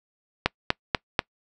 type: click train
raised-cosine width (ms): 0.3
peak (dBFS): -3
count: 4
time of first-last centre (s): 0.46-1.192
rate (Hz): 4.1
effects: noise-tail reverb RT60 0.1 s tail -25 dB re dry